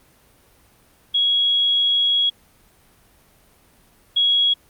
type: tone pair in turn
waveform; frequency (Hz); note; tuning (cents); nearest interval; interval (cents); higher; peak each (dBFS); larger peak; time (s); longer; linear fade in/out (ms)
sine; 3322 / 3322; G#7 / G#7; 0 / 0; unison; 0; neither; -15 / -14; second; 1.14-2.3 / 4.16-4.54; first; 10
effects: pink hiss -55 dBFS RMS until 4.69 s + Opus 32 kbps